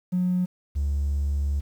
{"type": "tone pair in turn", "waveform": "triangle", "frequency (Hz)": [180.9, 71.17], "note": ["F#3", "C#2"], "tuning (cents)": [-39, 46], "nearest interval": "octave + major third", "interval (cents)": 1615, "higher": "first", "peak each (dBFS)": [-17, -19], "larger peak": "first", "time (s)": [[0.12, 0.46], [0.75, 1.61]], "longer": "second", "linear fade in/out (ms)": 20, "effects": ["tanh soft clip ceiling -18 dBFS", "9-bit"]}